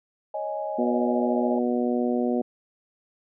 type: chord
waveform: sine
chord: C# suspended second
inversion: none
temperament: just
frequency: 554.4 / 623.7 / 831.5 Hz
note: C#5 / D#5 / G#5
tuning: 0 / +4 / +2 cents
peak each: -34 / -30 / -32 dBFS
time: 0.34-1.59 s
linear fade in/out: 5 ms
type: harmonic tone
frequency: 121.9 Hz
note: B2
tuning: 22 cents flat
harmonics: 2 / 3 / 4 / 5 / 6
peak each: -24 / -28 / -30 / -32 / -34 dBFS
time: 0.78-2.42 s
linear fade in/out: 10 ms
effects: none